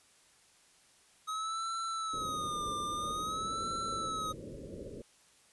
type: tone with vibrato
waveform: square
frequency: 1265 Hz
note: D#6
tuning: 28 cents sharp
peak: -35 dBFS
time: 1.27-4.33 s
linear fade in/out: 20 ms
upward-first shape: sine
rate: 0.5 Hz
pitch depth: 100 cents each way
type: low-pass noise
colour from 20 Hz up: white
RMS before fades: -45 dBFS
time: 2.13-5.02 s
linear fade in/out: 5 ms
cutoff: 570 Hz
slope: 96 dB/octave
effects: white hiss -64 dBFS RMS until 5.52 s + resampled to 24000 Hz